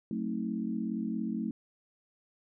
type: chord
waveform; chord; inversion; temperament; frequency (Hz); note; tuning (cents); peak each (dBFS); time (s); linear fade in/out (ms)
sine; F# diminished seventh; none; just; 185 / 222 / 266.4 / 319.7; F#3 / A3 / C4 / Eb4; 0 / +16 / +31 / +47; -38 / -33 / -39 / -39; 0.11-1.51; 2
effects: none